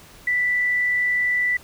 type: tone with frequency modulation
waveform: sine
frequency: 1975.5 Hz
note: B6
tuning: in tune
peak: -18 dBFS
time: 0.27-1.57 s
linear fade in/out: 5 ms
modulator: 45.9 Hz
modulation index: 0.25
effects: pink hiss -47 dBFS RMS until 1.63 s